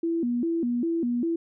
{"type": "tone with vibrato", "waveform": "sine", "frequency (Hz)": 283.5, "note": "C#4", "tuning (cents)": 39, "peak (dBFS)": -23, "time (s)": [0.03, 1.36], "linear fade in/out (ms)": 5, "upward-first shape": "square", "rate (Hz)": 2.5, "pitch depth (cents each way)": 280, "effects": []}